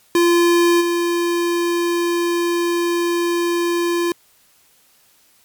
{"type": "tone with level steps", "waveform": "square", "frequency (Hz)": 344.5, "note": "F4", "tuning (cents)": -24, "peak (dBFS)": [-12, -17], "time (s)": [0.15, 4.12], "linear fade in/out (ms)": 2, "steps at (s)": 0.8, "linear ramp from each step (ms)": 20, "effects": ["white hiss -55 dBFS RMS until 5.44 s", "MP3 96 kbps"]}